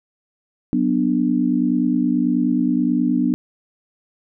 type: chord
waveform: sine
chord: B minor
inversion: second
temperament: just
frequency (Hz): 185.21 / 246.9 / 296.3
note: F#3 / B3 / D4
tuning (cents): +2 / 0 / +15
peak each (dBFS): -23 / -18 / -20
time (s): 0.73-3.34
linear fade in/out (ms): 0
effects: none